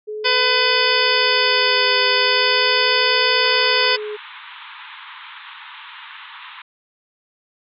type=tone with vibrato; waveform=sine; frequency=424.3 Hz; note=G#4; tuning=37 cents sharp; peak=-25 dBFS; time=0.07-4.17 s; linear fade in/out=20 ms; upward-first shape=triangle; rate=0.38 Hz; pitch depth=69 cents each way
type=harmonic tone; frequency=503 Hz; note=B4; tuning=32 cents sharp; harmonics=1 / 2 / 3 / 4 / 5 / 6 / 7 / 9 / 10; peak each=-23 / -23 / -23 / -23 / -23 / -23 / -23 / -23 / -23 dBFS; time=0.24-3.97 s; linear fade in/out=20 ms
type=band-pass noise; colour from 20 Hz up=pink; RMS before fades=-38 dBFS; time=3.44-6.62 s; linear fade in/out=5 ms; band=880 to 3800 Hz; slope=96 dB/octave
effects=none